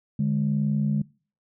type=tone pair together; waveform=sine; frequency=146.87 / 207.7 Hz; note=D3 / G#3; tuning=0 / 0 cents; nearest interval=tritone; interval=600 cents; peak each=-23 dBFS; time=0.19-1.02 s; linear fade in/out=5 ms; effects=noise-tail reverb RT60 0.4 s tail -24 dB re dry + tanh soft clip ceiling -14 dBFS